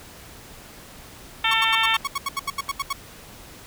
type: harmonic tone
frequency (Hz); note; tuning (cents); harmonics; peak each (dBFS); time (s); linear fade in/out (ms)
448; A4; +31; 2 / 3 / 4 / 5 / 6 / 7 / 8; -26 / -26 / -26 / -26 / -26 / -26 / -26; 1.44-1.97; 5
type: tone bursts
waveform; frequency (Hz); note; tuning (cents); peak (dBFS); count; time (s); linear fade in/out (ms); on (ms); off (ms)
sawtooth; 1108.7; C#6; 0; -19; 14; 1.51-2.93; 5; 29; 78
type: clicks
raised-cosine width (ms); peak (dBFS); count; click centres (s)
0.5; -29 / -24 / -25; 3; 2.007 / 2.598 / 2.683
effects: pink hiss -44 dBFS RMS until 3.66 s